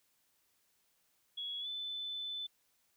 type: tone with pitch glide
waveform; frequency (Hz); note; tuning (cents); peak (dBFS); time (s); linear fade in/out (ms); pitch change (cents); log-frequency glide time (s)
sine; 3350 to 3512; G#7 to A7; +14 to -4; -38; 1.37-2.47; 10; +82; 1.6-1.68
effects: white hiss -75 dBFS RMS until 2.96 s